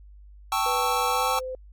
square chord, A dominant seventh, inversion third, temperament equal, 784 / 880 / 1108.7 / 1318.5 Hz, G5 / A5 / C#6 / E6, 0 / 0 / 0 / 0 cents, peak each -29 dBFS, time 0.52-1.39 s, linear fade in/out 2 ms
sine tone with pitch glide, 493.9 to 514.6 Hz, B4 to C5, 0 to -29 cents, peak -30 dBFS, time 0.66-1.55 s, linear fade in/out 2 ms, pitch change +71 cents, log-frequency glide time 1.08-1.32 s
effects added 50 Hz sine -45 dBFS peak until 1.72 s + AAC 64 kbps

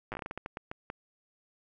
slowing click train, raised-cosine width 0.5 ms, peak -22 dBFS, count 14, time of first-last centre 0.12-0.901 s, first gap 8 ms, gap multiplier 1.3, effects none

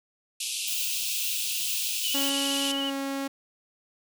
pink band-pass noise, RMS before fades -32 dBFS, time 0.4-2.72 s, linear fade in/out 5 ms, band 2500 to 12000 Hz, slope 96 dB/octave
violet noise with tremolo, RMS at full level -31 dBFS, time 0.67-2.3 s, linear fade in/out 10 ms, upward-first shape triangle, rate 2.1 Hz, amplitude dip 30%
sine tone with vibrato, 2960 Hz, F#7, in tune, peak -29 dBFS, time 2.04-2.9 s, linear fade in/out 2 ms, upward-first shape triangle, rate 15 Hz, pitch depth 54 cents each way
sawtooth tone with pitch glide, 277.2 to 274.2 Hz, C#4 to C#4, 0 to -19 cents, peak -25 dBFS, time 2.14-3.28 s, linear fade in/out 10 ms, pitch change -19 cents, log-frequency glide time 2.64-2.96 s
effects none

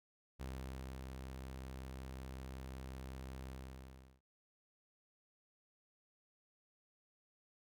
sawtooth tone with ADSR envelope, 65.41 Hz, C2, in tune, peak -39 dBFS, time 0.39-4.21 s, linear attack 20 ms, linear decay 590 ms, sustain -3 dB, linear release 720 ms, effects none

